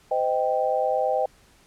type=chord; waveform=sine; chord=C minor; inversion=none; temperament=equal with one note detuned; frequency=512.8 / 622.3 / 784 Hz; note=C5 / Eb5 / G5; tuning=-35 / 0 / 0 cents; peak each=-25 dBFS; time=0.11-1.26 s; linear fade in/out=5 ms; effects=pink hiss -57 dBFS RMS until 1.66 s + low-pass 11000 Hz 12 dB/octave